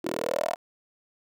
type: tone with high-pass filter sweep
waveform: 10% pulse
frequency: 40.49 Hz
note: E1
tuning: 30 cents flat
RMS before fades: -29 dBFS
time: 0.04-0.56 s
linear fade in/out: 10 ms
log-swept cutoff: 340 to 750 Hz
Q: 6.1
effects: none